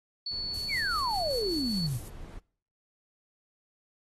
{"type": "tone", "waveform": "sine", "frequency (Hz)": 4435, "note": "C#8", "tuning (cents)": 0, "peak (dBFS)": -31, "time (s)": [0.26, 1.87], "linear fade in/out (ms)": 5}
{"type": "noise", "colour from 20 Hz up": "brown", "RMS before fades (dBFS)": -44, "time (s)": [0.31, 2.39], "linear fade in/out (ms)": 5}
{"type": "noise with tremolo", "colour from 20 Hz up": "violet", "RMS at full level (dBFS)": -39, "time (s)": [0.54, 2.08], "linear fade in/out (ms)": 0, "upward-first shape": "sine", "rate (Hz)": 5.2, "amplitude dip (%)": 60}
{"type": "exponential sweep", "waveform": "sine", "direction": "down", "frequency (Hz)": [2433, 112.2], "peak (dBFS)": -28, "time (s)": [0.68, 2], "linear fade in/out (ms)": 50}
{"effects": ["noise-tail reverb RT60 0.5 s tail -22 dB re dry", "AAC 32 kbps"]}